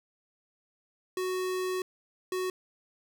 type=tone bursts at uneven times; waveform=square; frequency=370 Hz; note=F#4; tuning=in tune; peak=-30 dBFS; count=2; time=1.17-1.82 / 2.32-2.5 s; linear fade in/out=2 ms; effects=none